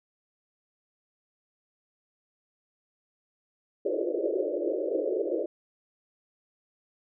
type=band-pass noise; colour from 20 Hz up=pink; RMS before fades=-29 dBFS; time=3.85-5.46 s; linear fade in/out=5 ms; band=320 to 600 Hz; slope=96 dB/octave; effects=none